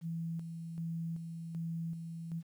sine tone with tremolo, 165.6 Hz, E3, 8 cents sharp, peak -35 dBFS, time 0.01-2.43 s, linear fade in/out 50 ms, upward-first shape square, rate 1.3 Hz, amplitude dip 45%, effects 11-bit

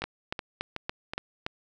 two click trains, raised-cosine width 0.3 ms, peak -14 / -17 dBFS, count 6 / 4, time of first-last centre 0.04-1.465 / 0.02-1.135 s, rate 3.51 / 2.69 Hz, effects none

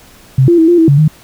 sine tone with pitch steps, 131.9 / 343.8 / 323.8 / 348 / 325.2 / 141.6 / 154.1 Hz, C3 / F4 / E4 / F4 / E4 / C#3 / D#3, +14 / -27 / -31 / -6 / -23 / +37 / -16 cents, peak -4 dBFS, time 0.38-1.08 s, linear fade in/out 5 ms, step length 100 ms, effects pink hiss -41 dBFS RMS until 1.23 s

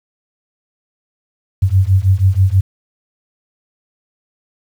sine beating tone pair, 92.3 / 98.5 Hz, F#2 / G2, -4 / +9 cents, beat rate 6.2 Hz, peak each -12 dBFS, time 1.62-2.61 s, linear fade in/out 10 ms, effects 7-bit

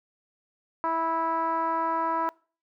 10% pulse tone with low-pass filter, 327.8 Hz, E4, 10 cents flat, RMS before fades -27 dBFS, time 0.84-2.29 s, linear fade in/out 0 ms, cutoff 1100 Hz, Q 4.3, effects noise-tail reverb RT60 0.4 s tail -24 dB re dry

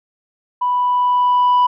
sine tone with level ramp, 987.8 Hz, B5, in tune, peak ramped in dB -14 to -7 dBFS, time 0.61-1.67 s, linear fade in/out 10 ms, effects tanh soft clip ceiling -9 dBFS

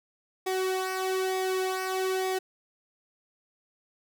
sawtooth tone with flanger, 375.8 Hz, F#4, 27 cents sharp, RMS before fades -29 dBFS, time 0.46-2.39 s, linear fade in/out 10 ms, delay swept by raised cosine 0.69 to 2.39 ms, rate 1.1 Hz, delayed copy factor -0.65, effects none

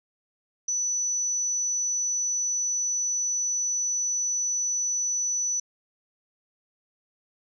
sine tone, 5960 Hz, F#8, 12 cents sharp, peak -24 dBFS, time 0.68-5.6 s, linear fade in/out 5 ms, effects none

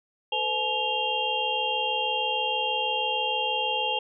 sine tone cluster, 441.7 / 508 / 853 / 2784 / 3209 Hz, A4 / B4 / G#5 / F7 / G7, +7 / +49 / +46 / -6 / +40 cents, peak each -37 / -33 / -29 / -29 / -30 dBFS, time 0.32-3.99 s, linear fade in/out 5 ms, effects none

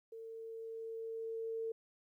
sine tone with level ramp, 451.2 Hz, A4, 44 cents sharp, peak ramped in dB -46 to -36 dBFS, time 0.12-1.72 s, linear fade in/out 5 ms, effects 13-bit

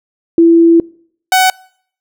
sine / sawtooth tone pair in turn, 334.1 / 749.6 Hz, E4 / F#5, +23 / +22 cents, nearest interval octave + major second, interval 1399 cents, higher second, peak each -3 dBFS, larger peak neither, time 0.38-0.8 / 1.32-1.5 s, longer first, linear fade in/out 2 ms, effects noise-tail reverb RT60 0.6 s tail -25 dB re dry

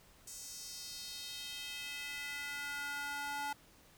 square tone with high-pass filter sweep, 286.8 Hz, D4, 41 cents flat, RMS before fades -43 dBFS, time 0.27-3.53 s, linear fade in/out 5 ms, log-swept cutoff 7000 to 930 Hz, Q 2.3, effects pink hiss -63 dBFS RMS until 3.97 s

